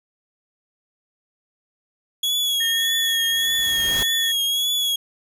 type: tone with vibrato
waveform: 40% pulse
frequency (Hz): 3343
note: G#7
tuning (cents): +11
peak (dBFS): -18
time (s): 2.23-4.96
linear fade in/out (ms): 5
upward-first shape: triangle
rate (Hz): 1.7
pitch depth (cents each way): 53
type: tone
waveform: sine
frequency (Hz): 1823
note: A#6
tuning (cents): -39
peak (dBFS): -25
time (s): 2.6-4.32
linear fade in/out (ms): 10
type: noise with exponential growth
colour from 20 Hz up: pink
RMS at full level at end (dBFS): -28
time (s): 2.88-4.03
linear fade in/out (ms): 1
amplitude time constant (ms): 250
effects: none